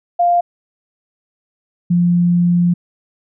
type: tone pair in turn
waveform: sine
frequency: 698.5 / 174.62 Hz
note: F5 / F3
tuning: 0 / 0 cents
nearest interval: 2 octaves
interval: 2400 cents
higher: first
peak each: -10 dBFS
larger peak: neither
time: 0.19-0.41 / 1.9-2.74 s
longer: second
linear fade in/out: 10 ms
effects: none